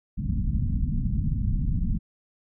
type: low-pass noise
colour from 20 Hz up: pink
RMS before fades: -25 dBFS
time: 0.17-1.99 s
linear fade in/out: 20 ms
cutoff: 230 Hz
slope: 48 dB/octave
effects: none

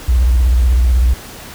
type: tone with vibrato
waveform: triangle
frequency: 61.3 Hz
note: B1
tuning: 12 cents flat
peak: -4 dBFS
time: 0.08-1.14 s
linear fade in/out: 10 ms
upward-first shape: sine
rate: 16 Hz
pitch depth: 150 cents each way
effects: tanh soft clip ceiling -6 dBFS + pink hiss -33 dBFS RMS until 1.54 s

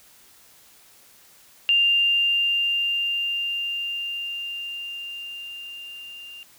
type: tone with level ramp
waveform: sine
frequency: 2794 Hz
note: F7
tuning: in tune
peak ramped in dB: -15 to -38 dBFS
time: 1.69-6.43 s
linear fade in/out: 0 ms
effects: white hiss -53 dBFS RMS until 6.58 s

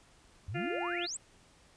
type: exponential sweep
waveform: sine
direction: up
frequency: 82.41 to 8372 Hz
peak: -36 dBFS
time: 0.48-1.17 s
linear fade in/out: 5 ms
type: harmonic tone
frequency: 348.2 Hz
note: F4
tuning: 5 cents flat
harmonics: 1 / 2 / 4 / 5 / 6 / 7 / 8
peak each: -37 / -40 / -43 / -44 / -45 / -45 / -46 dBFS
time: 0.54-1.07 s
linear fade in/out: 20 ms
effects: pink hiss -62 dBFS RMS until 1.76 s + resampled to 22050 Hz

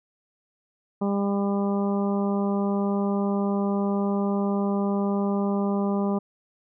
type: harmonic tone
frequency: 200.1 Hz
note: G3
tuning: 36 cents sharp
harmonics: 1 / 2 / 3 / 4 / 5 / 6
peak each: -23 / -29 / -33 / -35 / -37 / -39 dBFS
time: 1.01-6.19 s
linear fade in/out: 10 ms
effects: none

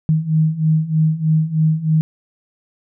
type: beating tone pair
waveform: sine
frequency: 155.56 / 158.76 Hz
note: D#3 / D#3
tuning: 0 / +35 cents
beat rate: 3.2 Hz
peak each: -18 / -15 dBFS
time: 0.09-2.01 s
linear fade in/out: 0 ms
effects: none

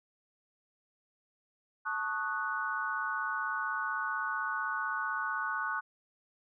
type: chord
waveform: sine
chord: D# half-diminished seventh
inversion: second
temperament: equal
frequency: 880 / 1108.7 / 1244.5 / 1480 Hz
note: A5 / C#6 / D#6 / F#6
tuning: 0 / 0 / 0 / 0 cents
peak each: -40 / -37 / -39 / -34 dBFS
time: 1.85-5.81 s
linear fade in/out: 20 ms
effects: none

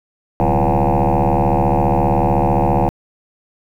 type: tone with frequency modulation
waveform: sine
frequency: 341.6 Hz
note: F4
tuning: 38 cents flat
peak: -10 dBFS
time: 0.4-2.89 s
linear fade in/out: 0 ms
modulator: 74.2 Hz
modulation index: 7.3
effects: tanh soft clip ceiling -9 dBFS + 8-bit

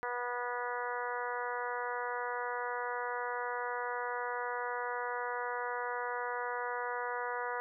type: harmonic tone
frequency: 244 Hz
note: B3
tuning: 21 cents flat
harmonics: 2 / 3 / 4 / 5 / 6 / 7 / 8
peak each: -40 / -43 / -39 / -43 / -42 / -45 / -46 dBFS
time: 0.03-7.6 s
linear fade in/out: 0 ms
effects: none

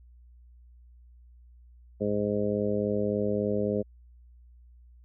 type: harmonic tone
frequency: 103.5 Hz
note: G#2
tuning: 5 cents flat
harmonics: 1 / 2 / 3 / 4 / 5 / 6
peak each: -36 / -30 / -36 / -30 / -31 / -36 dBFS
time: 2-3.83 s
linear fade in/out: 20 ms
effects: added 60 Hz sine -51 dBFS peak until 5.04 s

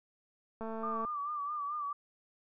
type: click train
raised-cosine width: 1 ms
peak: -28 dBFS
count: 99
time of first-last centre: 0.61-1.049 s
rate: 223 Hz
type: tone with vibrato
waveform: sine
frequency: 1174.7 Hz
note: D6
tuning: in tune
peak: -34 dBFS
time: 0.83-1.93 s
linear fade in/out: 5 ms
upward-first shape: sine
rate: 4.6 Hz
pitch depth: 62 cents each way
effects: none

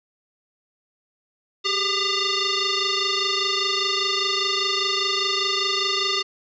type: tone with frequency modulation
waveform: sine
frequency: 413.5 Hz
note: G#4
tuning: 8 cents flat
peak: -20 dBFS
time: 1.64-6.23 s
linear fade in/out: 20 ms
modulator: 802 Hz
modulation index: 5.9
effects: none

